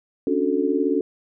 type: chord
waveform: sine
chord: D major seventh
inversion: third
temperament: just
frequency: 275.3 / 293.7 / 367.1 / 440.5 Hz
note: C#4 / D4 / F#4 / A4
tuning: -12 / 0 / -14 / +2 cents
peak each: -24 dBFS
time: 0.27-1.01 s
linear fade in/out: 2 ms
effects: none